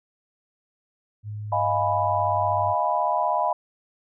sine tone with pitch glide, 105.3 to 100.49 Hz, G#2 to G2, +24 to +43 cents, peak -30 dBFS, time 1.23-2.75 s, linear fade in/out 50 ms, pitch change -81 cents, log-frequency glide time 1.47-2.04 s
sine chord, F half-diminished seventh, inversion third, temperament equal, 622.3 / 698.5 / 830.6 / 987.8 Hz, Eb5 / F5 / Ab5 / Cb6, 0 / 0 / 0 / 0 cents, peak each -27 / -26 / -27 / -24 dBFS, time 1.52-3.53 s, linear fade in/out 5 ms
effects none

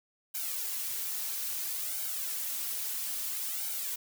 blue noise with flanger, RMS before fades -35 dBFS, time 0.34-3.96 s, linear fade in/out 10 ms, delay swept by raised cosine 1.3 to 4.7 ms, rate 0.6 Hz, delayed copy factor +1, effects none

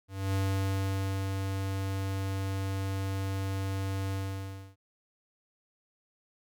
square tone with ADSR envelope, 96.8 Hz, G2, 21 cents flat, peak -27 dBFS, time 0.08-4.76 s, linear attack 260 ms, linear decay 930 ms, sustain -4 dB, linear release 630 ms, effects none

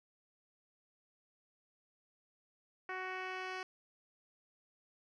10% pulse tone with low-pass filter sweep, 372.4 Hz, F#4, 11 cents sharp, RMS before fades -42 dBFS, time 2.89-3.63 s, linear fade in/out 2 ms, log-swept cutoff 2000 to 4000 Hz, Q 1.6, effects none

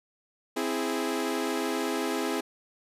sawtooth chord, C augmented, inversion none, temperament equal, 261.6 / 329.6 / 415.3 Hz, C4 / E4 / G#4, 0 / 0 / 0 cents, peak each -28 dBFS, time 0.56-2.41 s, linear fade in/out 10 ms, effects resampled to 32000 Hz

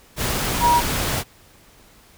sine tone in noise, 954 Hz, A#5, 40 cents sharp, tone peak -13 dBFS, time 0.6-0.82 s, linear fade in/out 50 ms, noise pink, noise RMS -23 dBFS, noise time 0.16-1.24 s, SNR +7 dB, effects pink hiss -51 dBFS RMS until 2.17 s

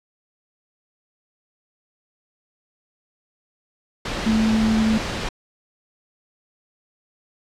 sine tone in noise, 220 Hz, A3, in tune, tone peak -16 dBFS, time 4.26-4.98 s, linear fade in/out 5 ms, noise pink, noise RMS -26 dBFS, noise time 4.05-5.29 s, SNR +7 dB, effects low-pass 5000 Hz 12 dB/octave

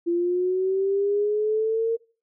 sine linear sweep, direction up, 340 to 460.3 Hz, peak -20 dBFS, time 0.06-1.97 s, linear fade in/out 20 ms, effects noise-tail reverb RT60 0.4 s tail -23 dB re dry

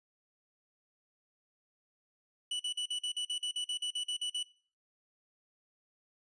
45% pulse tone bursts, 2960 Hz, F#7, in tune, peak -32 dBFS, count 15, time 2.51-4.43 s, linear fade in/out 5 ms, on 86 ms, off 45 ms, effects noise-tail reverb RT60 0.4 s tail -18 dB re dry + resampled to 22050 Hz

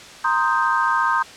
sine chord, C minor seventh, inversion third, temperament equal, 932.3 / 1046.5 / 1244.5 / 1568 Hz, Bb5 / C6 / Eb6 / G6, 0 / 0 / 0 / 0 cents, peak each -22 dBFS, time 0.24-1.23 s, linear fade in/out 10 ms, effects white hiss -40 dBFS RMS until 1.36 s + low-pass 6000 Hz 12 dB/octave

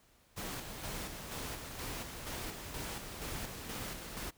pink noise with tremolo, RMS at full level -41 dBFS, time 0.36-4.31 s, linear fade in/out 20 ms, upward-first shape square, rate 2.1 Hz, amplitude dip 40%, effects pink hiss -67 dBFS RMS until 4.37 s

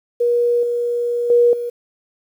sine tone with level steps, 478.8 Hz, A#4, 46 cents sharp, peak -13 / -17 / -9 / -21 dBFS, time 0.2-1.7 s, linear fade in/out 10 ms, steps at 0.63 / 1.3 / 1.53 s, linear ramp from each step 2 ms, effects 8-bit

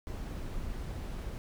brown noise, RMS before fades -38 dBFS, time 0.07-1.38 s, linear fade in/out 0 ms, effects none

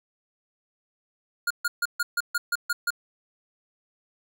square tone bursts, 1429 Hz, F6, 39 cents sharp, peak -23 dBFS, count 9, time 1.47-2.905 s, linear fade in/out 5 ms, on 35 ms, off 140 ms, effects none

